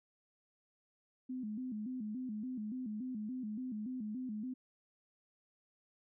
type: tone with vibrato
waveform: sine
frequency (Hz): 233.1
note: A#3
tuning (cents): 0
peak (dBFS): -38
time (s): 1.29-4.54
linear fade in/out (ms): 10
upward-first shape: square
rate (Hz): 3.5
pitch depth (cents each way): 160
effects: none